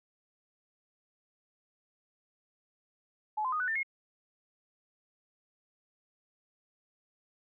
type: tone with pitch steps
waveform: sine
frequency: 855 / 1028.6 / 1237.4 / 1488.6 / 1790.9 / 2154 Hz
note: A5 / C6 / D#6 / F#6 / A6 / C7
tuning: -50 / -30 / -10 / +10 / +30 / +50 cents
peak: -29 dBFS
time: 3.37-3.832 s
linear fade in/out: 10 ms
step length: 77 ms
effects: none